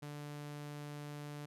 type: tone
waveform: sawtooth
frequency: 146.83 Hz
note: D3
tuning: in tune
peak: -40 dBFS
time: 0.02-1.46 s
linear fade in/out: 10 ms
effects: resampled to 32000 Hz